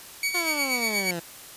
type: tone with tremolo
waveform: sawtooth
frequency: 2258 Hz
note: C#7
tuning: 31 cents sharp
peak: -19 dBFS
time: 0.23-1.11 s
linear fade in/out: 2 ms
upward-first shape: sine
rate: 8.4 Hz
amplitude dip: 60%
type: exponential sweep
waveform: 15% pulse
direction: down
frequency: 361.7 to 164.81 Hz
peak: -23 dBFS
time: 0.34-1.2 s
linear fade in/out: 10 ms
effects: white hiss -44 dBFS RMS until 1.56 s + resampled to 32000 Hz